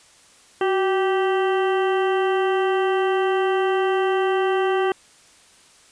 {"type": "harmonic tone with a mistuned harmonic", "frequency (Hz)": 388.7, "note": "G4", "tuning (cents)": -15, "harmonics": [1, 2, 3, 4, 5, 7, 8], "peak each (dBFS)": [-19, -25, -29, -31, -33, -36, -37], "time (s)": [0.61, 4.92], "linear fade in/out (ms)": 2, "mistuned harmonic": 1, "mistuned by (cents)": -62, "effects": ["white hiss -52 dBFS RMS until 5.91 s", "resampled to 22050 Hz"]}